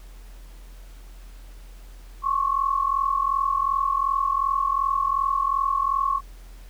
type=tone pair together; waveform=sine; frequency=1078 / 1120.7 Hz; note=C#6 / C#6; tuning=-49 / +19 cents; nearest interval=minor second; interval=68 cents; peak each=-23 dBFS; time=2.22-6.21 s; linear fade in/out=50 ms; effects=added 42 Hz sine -40 dBFS peak until 6.69 s + pink hiss -54 dBFS RMS until 6.69 s